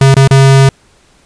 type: tone with dropouts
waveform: square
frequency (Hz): 135.5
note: C#3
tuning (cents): -39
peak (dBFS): -3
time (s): 0.01-0.69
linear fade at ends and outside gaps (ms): 2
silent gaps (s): 0.143-0.166 / 0.276-0.309
effects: pink hiss -48 dBFS RMS until 1.25 s + resampled to 22050 Hz

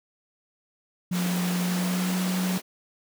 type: high-pass noise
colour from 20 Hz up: pink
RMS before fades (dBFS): -33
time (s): 1.11-2.62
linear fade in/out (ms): 50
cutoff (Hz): 210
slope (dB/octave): 48
type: tone with pitch glide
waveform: sine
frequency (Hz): 178.5 to 184.05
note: F3 to F#3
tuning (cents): +38 to -9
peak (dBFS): -24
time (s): 1.11-2.58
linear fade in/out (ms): 5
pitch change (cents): +53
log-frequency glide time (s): 1.59-2.22
effects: none

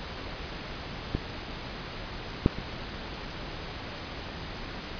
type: clicks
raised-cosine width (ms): 3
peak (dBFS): -14 / -6 / -23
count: 3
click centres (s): 1.15 / 2.461 / 2.586
effects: pink hiss -38 dBFS RMS until 4.99 s + resampled to 11025 Hz

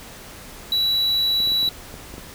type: tone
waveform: triangle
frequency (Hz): 3925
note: B7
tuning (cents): -11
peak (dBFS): -16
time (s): 0.72-1.69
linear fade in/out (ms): 2
type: clicks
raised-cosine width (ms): 2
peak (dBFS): -24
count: 8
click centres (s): 1.403 / 1.474 / 1.52 / 1.63 / 1.678 / 1.941 / 2.14 / 2.181
effects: pink hiss -40 dBFS RMS until 2.34 s

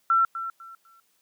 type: tone with echo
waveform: sine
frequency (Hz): 1347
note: E6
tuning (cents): +37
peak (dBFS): -17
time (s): 0.1-0.25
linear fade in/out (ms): 2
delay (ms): 250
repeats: 3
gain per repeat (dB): -12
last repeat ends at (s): 1
effects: white hiss -68 dBFS RMS until 1.21 s + high-pass 150 Hz 12 dB/octave

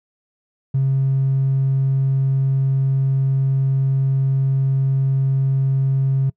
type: tone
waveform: triangle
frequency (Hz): 134.9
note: C#3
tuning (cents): -47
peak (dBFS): -11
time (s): 0.74-6.3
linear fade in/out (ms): 10
effects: noise-tail reverb RT60 0.1 s tail -26 dB re dry + tanh soft clip ceiling -12 dBFS

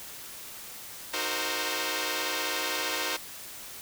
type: chord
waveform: 5% pulse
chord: C half-diminished seventh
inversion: first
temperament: equal with one note detuned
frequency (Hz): 311.1 / 370 / 459.2 / 523.3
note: Eb4 / Gb4 / Bb4 / C5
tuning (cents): 0 / 0 / -26 / 0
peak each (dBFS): -24 / -25 / -23 / -21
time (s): 1.13-3.17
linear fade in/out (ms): 10
effects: white hiss -43 dBFS RMS until 3.81 s

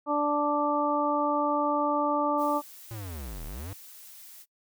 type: harmonic tone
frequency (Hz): 293.3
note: D4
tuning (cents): -2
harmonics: 1 / 2 / 3 / 4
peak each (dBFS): -29 / -29 / -29 / -29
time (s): 0.06-2.62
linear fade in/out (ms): 50
type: noise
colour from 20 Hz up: blue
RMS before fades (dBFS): -48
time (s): 2.37-4.46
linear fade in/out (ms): 50
type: linear two-way sweep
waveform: square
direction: down then up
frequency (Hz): 116.4 to 34.39 to 103.1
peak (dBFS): -37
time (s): 2.91-3.73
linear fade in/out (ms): 0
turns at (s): 3.45
effects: noise-tail reverb RT60 0.1 s tail -23 dB re dry

